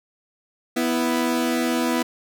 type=tone pair together; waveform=sawtooth; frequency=246.9 / 329.6 Hz; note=B3 / E4; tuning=0 / 0 cents; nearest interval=perfect fourth; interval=500 cents; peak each=-18 / -20 dBFS; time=0.76-2.03 s; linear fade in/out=10 ms; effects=none